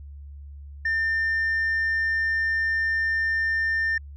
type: tone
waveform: sine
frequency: 1800 Hz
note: A6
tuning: 39 cents sharp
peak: -19 dBFS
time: 0.85-3.98 s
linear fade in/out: 5 ms
effects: tanh soft clip ceiling -20 dBFS + added 71 Hz sine -38 dBFS peak until 4.16 s